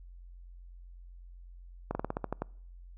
slowing click train, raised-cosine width 1 ms, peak -18 dBFS, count 9, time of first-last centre 1.91-2.42 s, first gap 40 ms, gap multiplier 1.13, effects noise-tail reverb RT60 0.6 s tail -26 dB re dry + added 44 Hz sine -47 dBFS peak until 2.97 s

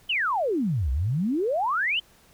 sine exponential two-way sweep, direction down then up, 3169 to 60.8 to 3169 Hz, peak -22 dBFS, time 0.09-2 s, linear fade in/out 10 ms, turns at 0.91 s, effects pink hiss -57 dBFS RMS until 2.33 s

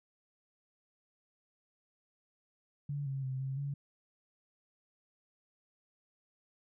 sine tone with pitch steps, 143.4 / 135.7 / 131.2 / 134 / 141.1 Hz, D3 / C#3 / C3 / C3 / C#3, -41 / -36 / +5 / +42 / +31 cents, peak -34 dBFS, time 2.89-3.74 s, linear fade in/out 5 ms, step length 170 ms, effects none

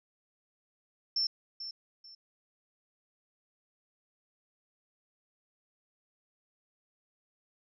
sine tone with echo, 5370 Hz, E8, 31 cents sharp, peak -27 dBFS, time 1.16-1.27 s, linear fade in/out 5 ms, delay 440 ms, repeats 2, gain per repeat -11 dB, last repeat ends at 2.15 s, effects none

